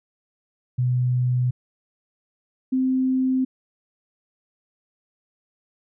sine tone pair in turn, 125 / 259.7 Hz, B2 / C4, +21 / -13 cents, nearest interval octave + minor second, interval 1266 cents, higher second, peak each -18 dBFS, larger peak neither, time 0.78-1.51 / 2.72-3.45 s, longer neither, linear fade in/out 10 ms, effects none

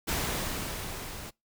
pink noise with level ramp, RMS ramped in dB -29 to -42 dBFS, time 0.07-1.31 s, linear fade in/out 20 ms, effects noise-tail reverb RT60 0.2 s tail -24 dB re dry

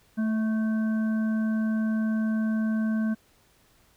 harmonic tone with a mistuned harmonic, 220 Hz, A3, in tune, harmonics 1 / 3 / 5 / 7, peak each -23 / -41 / -47 / -40 dBFS, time 0.17-3.15 s, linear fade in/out 20 ms, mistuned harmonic 3, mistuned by -30 cents, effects pink hiss -62 dBFS RMS until 3.96 s

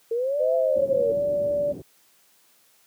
sine linear two-way sweep, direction up then down, 448.6 to 673 to 448.6 Hz, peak -22 dBFS, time 0.11-1.12 s, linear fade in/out 5 ms, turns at 0.55 s
sine tone with pitch glide, 514 to 580.3 Hz, C5 to D5, -31 to -21 cents, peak -21 dBFS, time 0.39-1.73 s, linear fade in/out 20 ms, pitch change +210 cents, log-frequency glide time 0.55-1.23 s
pink low-pass noise, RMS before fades -34 dBFS, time 0.75-1.82 s, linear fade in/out 10 ms, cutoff 480 Hz, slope 24 dB/octave
effects white hiss -60 dBFS RMS until 2.86 s + high-pass 150 Hz 12 dB/octave

